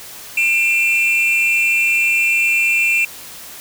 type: tone pair together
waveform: triangle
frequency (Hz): 2388 / 2680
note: D7 / E7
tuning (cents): +28 / +28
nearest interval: major second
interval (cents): 200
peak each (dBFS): -14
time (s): 0.37-3.05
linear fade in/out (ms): 5
effects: white hiss -35 dBFS RMS until 3.6 s